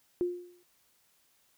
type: tone with exponential decay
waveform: sine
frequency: 354.3 Hz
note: F4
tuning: 25 cents sharp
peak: -24 dBFS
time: 0.21-0.63 s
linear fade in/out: 0 ms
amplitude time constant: 90 ms
effects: white hiss -69 dBFS RMS until 1.57 s